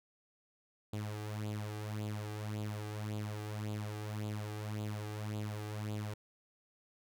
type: tone with flanger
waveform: sawtooth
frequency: 105.8 Hz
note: G#2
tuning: 33 cents sharp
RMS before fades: -40 dBFS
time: 0.93-6.14 s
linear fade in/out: 5 ms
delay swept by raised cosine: 0.26 to 2.56 ms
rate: 1.8 Hz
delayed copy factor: +0.65
effects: none